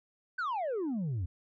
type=exponential sweep; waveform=sine; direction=down; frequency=1568 to 81.4 Hz; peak=-28 dBFS; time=0.38-1.26 s; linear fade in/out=10 ms; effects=tanh soft clip ceiling -30 dBFS